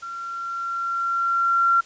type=tone with level ramp; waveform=sine; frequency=1370 Hz; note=F6; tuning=34 cents flat; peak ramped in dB=-31 to -14 dBFS; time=0.02-1.81 s; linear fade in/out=10 ms; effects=white hiss -48 dBFS RMS until 1.85 s + resampled to 16000 Hz